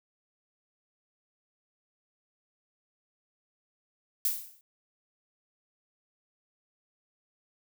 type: noise with exponential decay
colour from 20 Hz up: violet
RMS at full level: -25 dBFS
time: 4.25-4.61 s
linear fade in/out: 1 ms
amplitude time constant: 78 ms
effects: none